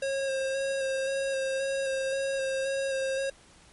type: tone with vibrato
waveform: square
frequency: 539 Hz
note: C#5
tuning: 49 cents flat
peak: -28 dBFS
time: 0.02-3.3 s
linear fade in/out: 5 ms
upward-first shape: square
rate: 1.9 Hz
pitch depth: 16 cents each way
effects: pink hiss -56 dBFS RMS until 3.72 s + MP3 48 kbps